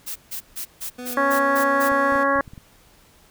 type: noise bursts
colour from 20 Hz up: blue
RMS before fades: -30 dBFS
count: 8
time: 0.06-1.894 s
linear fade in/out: 20 ms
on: 98 ms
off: 150 ms
type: tone with vibrato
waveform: 25% pulse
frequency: 246.9 Hz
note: B3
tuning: in tune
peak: -28 dBFS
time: 0.98-2.24 s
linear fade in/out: 10 ms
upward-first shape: sine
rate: 3.8 Hz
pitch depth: 13 cents each way
type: harmonic tone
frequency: 277.2 Hz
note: C#4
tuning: in tune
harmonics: 1 / 2 / 3 / 4 / 5 / 6 / 7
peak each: -26 / -22 / -29 / -21 / -29 / -24 / -32 dBFS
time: 1.17-2.41 s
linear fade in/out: 2 ms
type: clicks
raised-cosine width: 5 ms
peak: -28 dBFS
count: 8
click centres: 1.918 / 2.123 / 2.156 / 2.359 / 2.391 / 2.478 / 2.535 / 2.578 s
effects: pink hiss -54 dBFS RMS until 3.3 s